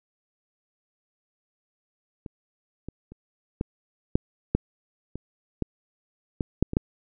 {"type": "clicks", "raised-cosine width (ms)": 3, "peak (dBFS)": [-24, -22, -30, -13, -6, -7, -21, -12, -13, -6, -17, -7], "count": 12, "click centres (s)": [2.262, 2.886, 3.12, 3.611, 4.155, 4.55, 5.156, 5.623, 6.408, 6.626, 6.734, 6.769], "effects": []}